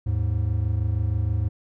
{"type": "tone pair together", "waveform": "triangle", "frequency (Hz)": [78.59, 104.9], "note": ["D#2", "G#2"], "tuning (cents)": [18, 18], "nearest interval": "perfect fourth", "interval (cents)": 500, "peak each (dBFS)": [-23, -21], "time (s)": [0.06, 1.49], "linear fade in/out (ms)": 10, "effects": []}